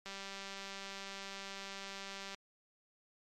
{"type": "click train", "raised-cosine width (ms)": 0.2, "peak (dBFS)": -28, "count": 449, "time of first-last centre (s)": [0.06, 2.346], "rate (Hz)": 196, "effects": ["MP3 96 kbps"]}